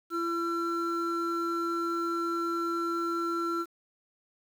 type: tone pair together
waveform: triangle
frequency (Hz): 338.1 / 1352.4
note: E4 / E6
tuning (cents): +44 / +44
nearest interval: 2 octaves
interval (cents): 2400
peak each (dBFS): -29 / -29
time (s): 0.1-3.66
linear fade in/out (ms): 50
effects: 9-bit